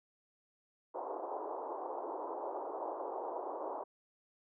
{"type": "band-pass noise", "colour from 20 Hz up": "white", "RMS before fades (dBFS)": -41, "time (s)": [0.94, 3.84], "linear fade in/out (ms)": 10, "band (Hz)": [330, 1000], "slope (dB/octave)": 48, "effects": []}